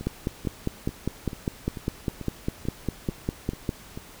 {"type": "two click trains", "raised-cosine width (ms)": 3, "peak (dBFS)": [-12, -22], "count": [19, 10], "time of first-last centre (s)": [[0.07, 3.692], [0.01, 3.975]], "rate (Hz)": [4.97, 2.27], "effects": ["pink hiss -47 dBFS RMS until 4.2 s"]}